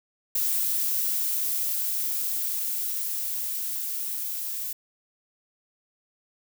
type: noise with level ramp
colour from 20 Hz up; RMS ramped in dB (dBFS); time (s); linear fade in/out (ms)
violet; -25 to -32; 0.35-4.73; 5
effects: none